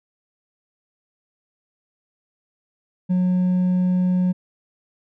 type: tone with hard clipping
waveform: sine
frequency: 182 Hz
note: F#3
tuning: 28 cents flat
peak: -17 dBFS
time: 3.09-4.33 s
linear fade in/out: 20 ms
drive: 2 dB
effects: none